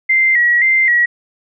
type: tone with vibrato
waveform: sine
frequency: 2000 Hz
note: B6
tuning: 21 cents sharp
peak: -9 dBFS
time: 0.09-1.06 s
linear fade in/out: 10 ms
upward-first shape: square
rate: 1.9 Hz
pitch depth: 73 cents each way
effects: none